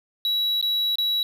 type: tone with dropouts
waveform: triangle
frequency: 3900 Hz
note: B7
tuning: 23 cents flat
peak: -19 dBFS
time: 0.25-1.23 s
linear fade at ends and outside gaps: 1 ms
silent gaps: 0.613-0.626 / 0.956-0.984 s
effects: none